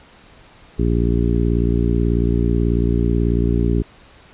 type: harmonic tone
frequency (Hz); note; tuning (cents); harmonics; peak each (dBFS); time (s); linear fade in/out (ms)
58.27; A#1; 0; 1 / 2 / 3 / 4 / 5 / 6 / 7; -18 / -21 / -23 / -24 / -25 / -26 / -26; 0.78-3.83; 20
effects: pink hiss -47 dBFS RMS until 4.33 s + resampled to 8000 Hz